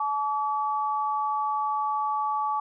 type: tone pair together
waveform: sine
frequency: 858.5 / 1146 Hz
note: A5 / D6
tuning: -43 / -43 cents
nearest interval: perfect fourth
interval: 500 cents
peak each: -27 dBFS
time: 0-2.6 s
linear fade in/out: 5 ms
effects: none